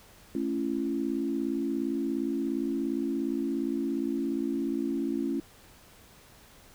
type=chord; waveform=sine; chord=A major; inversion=none; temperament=equal with one note detuned; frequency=220 / 277.2 / 337.1 Hz; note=A3 / C#4 / E4; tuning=0 / 0 / +39 cents; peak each=-34 / -30 / -32 dBFS; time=0.35-5.4 s; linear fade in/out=2 ms; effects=pink hiss -55 dBFS RMS until 6.74 s